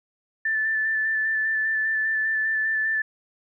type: tone with vibrato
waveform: sine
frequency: 1760 Hz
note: A6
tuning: in tune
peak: -21 dBFS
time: 0.45-3.02 s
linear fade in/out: 5 ms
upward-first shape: square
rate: 5 Hz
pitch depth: 14 cents each way
effects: none